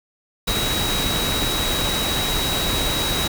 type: tone in noise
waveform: sine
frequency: 3843 Hz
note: B7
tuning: 48 cents flat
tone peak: -24 dBFS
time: 0.47-3.28 s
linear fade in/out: 10 ms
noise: pink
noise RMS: -23 dBFS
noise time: 0.47-3.28 s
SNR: -4 dB
effects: none